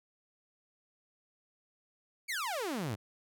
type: exponential sweep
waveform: sawtooth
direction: down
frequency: 2349 to 92.5 Hz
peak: -30 dBFS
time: 2.28-2.96 s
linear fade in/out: 20 ms
effects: none